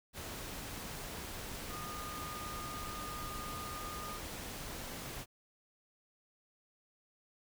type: tone in noise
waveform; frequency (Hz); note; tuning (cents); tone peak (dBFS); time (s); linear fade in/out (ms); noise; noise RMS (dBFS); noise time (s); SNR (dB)
sine; 1222; D#6; -32; -44; 1.69-4.2; 50; pink; -44; 0.13-5.26; -3
effects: none